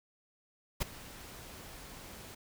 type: noise with ADSR envelope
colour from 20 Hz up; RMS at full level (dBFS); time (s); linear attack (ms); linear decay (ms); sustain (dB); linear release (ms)
pink; -31; 0.8-2.35; 19; 13; -18; 9
effects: none